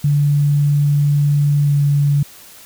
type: tone with pitch glide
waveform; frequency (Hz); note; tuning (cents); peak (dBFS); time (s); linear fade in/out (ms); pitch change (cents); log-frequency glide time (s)
sine; 144.9 to 143.48; D3 to D3; -23 to -40; -11; 0.04-2.23; 5; -17; 1.64-1.71
effects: white hiss -41 dBFS RMS until 2.65 s